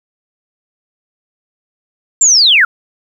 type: linear sweep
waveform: sine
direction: down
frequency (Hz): 7459 to 1300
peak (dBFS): -5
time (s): 2.21-2.65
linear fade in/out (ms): 5
effects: 7-bit